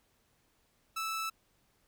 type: tone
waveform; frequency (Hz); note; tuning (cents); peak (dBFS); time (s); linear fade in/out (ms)
sawtooth; 1314; E6; -6; -30; 0.96-1.3; 10
effects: pink hiss -72 dBFS RMS until 1.87 s